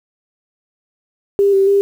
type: tone with pitch steps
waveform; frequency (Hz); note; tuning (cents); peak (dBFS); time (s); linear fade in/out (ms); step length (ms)
sine; 399.7 / 389.4 / 398.8; G4 / G4 / G4; +34 / -12 / +30; -9; 1.39-1.81; 0; 140
effects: 7-bit